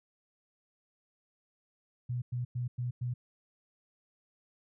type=tone bursts; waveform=sine; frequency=122.9 Hz; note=B2; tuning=8 cents flat; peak=-31 dBFS; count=5; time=2.09-3.14 s; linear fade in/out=10 ms; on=130 ms; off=100 ms; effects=none